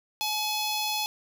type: tone with notch filter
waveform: 10% pulse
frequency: 851 Hz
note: G#5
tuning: 42 cents sharp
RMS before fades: -29 dBFS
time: 0.21-1.06 s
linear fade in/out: 0 ms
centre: 1700 Hz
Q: 1.4
effects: none